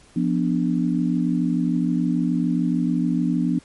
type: chord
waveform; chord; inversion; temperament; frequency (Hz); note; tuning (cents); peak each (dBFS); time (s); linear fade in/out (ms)
sine; B diminished; second; equal; 174.61 / 246.9 / 293.7; F3 / B3 / D4; 0 / 0 / 0; -22 / -22 / -24; 0.16-3.59; 5
effects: pink hiss -52 dBFS RMS until 3.64 s + MP3 48 kbps